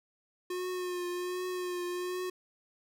square tone with vibrato, 360 Hz, F#4, 47 cents flat, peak -34 dBFS, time 0.5-2.3 s, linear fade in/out 5 ms, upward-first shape triangle, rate 1.3 Hz, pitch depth 33 cents each way, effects none

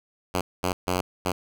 5% pulse tone bursts at uneven times, 90.9 Hz, F#2, 30 cents flat, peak -12 dBFS, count 4, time 0.34-0.41 / 0.63-0.73 / 0.87-1.01 / 1.25-1.32 s, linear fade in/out 5 ms, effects none

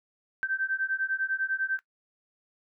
sine beating tone pair, 1550 / 1560 Hz, G6 / G6, -20 / -9 cents, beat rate 10 Hz, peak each -30 dBFS, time 0.43-1.79 s, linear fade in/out 0 ms, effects noise-tail reverb RT60 0.1 s tail -18 dB re dry

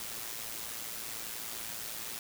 white noise with amplitude modulation, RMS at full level -38 dBFS, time 0-2.19 s, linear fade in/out 2 ms, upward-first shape sine, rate 113 Hz, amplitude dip 55%, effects none

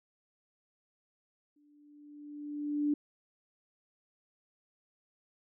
sine tone with exponential growth, 293.7 Hz, D4, in tune, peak -25 dBFS, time 1.56-2.94 s, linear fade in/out 5 ms, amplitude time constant 300 ms, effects none

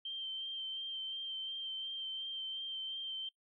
sine tone with vibrato, 3136 Hz, G7, in tune, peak -38 dBFS, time 0.05-3.29 s, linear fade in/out 5 ms, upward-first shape sine, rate 2.8 Hz, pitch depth 18 cents each way, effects noise-tail reverb RT60 0.1 s tail -22 dB re dry

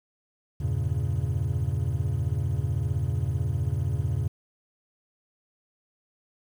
triangle chord, E diminished seventh, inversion none, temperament equal, 82.41 / 98 / 116.54 / 138.59 Hz, E2 / G2 / Bb2 / Db3, 0 / 0 / 0 / 0 cents, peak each -28 dBFS, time 0.6-4.28 s, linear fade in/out 10 ms, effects 9-bit

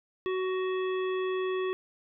harmonic tone, 373.2 Hz, F#4, 15 cents sharp, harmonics 1 / 3 / 5 / 7 / 9, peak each -28 / -38 / -42 / -45 / -47 dBFS, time 0.26-1.73 s, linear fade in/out 0 ms, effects none

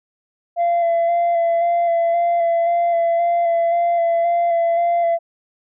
sine tone with vibrato, 682 Hz, F5, 41 cents flat, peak -12 dBFS, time 0.56-5.19 s, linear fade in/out 50 ms, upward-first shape square, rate 1.9 Hz, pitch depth 16 cents each way, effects tanh soft clip ceiling -13 dBFS

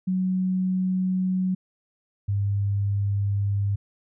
sine tone pair in turn, 185.7 / 100.55 Hz, F#3 / G2, +7 / +44 cents, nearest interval major seventh, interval 1063 cents, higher first, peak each -21 dBFS, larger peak neither, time 0.07-1.55 / 2.28-3.76 s, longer neither, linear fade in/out 10 ms, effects none

